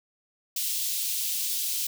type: high-pass noise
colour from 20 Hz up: white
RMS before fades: -29 dBFS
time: 0.56-1.87 s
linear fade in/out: 5 ms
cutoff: 3000 Hz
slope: 24 dB/octave
effects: none